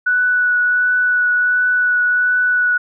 sine tone with vibrato, 1478 Hz, F#6, 2 cents flat, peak -12 dBFS, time 0.06-2.78 s, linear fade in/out 10 ms, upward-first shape triangle, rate 1.4 Hz, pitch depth 13 cents each way, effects none

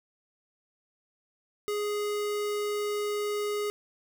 square tone, 415.3 Hz, G#4, in tune, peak -29 dBFS, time 1.68-3.7 s, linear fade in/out 0 ms, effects none

